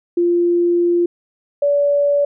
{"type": "tone pair in turn", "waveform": "sine", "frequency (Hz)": [347.1, 573.9], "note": ["F4", "D5"], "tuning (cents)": [-11, -40], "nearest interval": "major sixth", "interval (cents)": 871, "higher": "second", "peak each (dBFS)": -12, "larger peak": "neither", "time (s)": [[0.17, 1.06], [1.62, 2.25]], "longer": "first", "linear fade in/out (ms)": 5, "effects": []}